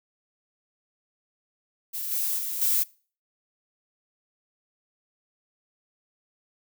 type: noise with level steps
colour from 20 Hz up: violet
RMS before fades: -32 / -27 / -31 / -23 dBFS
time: 1.93-2.84 s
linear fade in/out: 20 ms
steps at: 2.11 / 2.38 / 2.61 s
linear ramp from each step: 10 ms
effects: noise-tail reverb RT60 0.4 s tail -23 dB re dry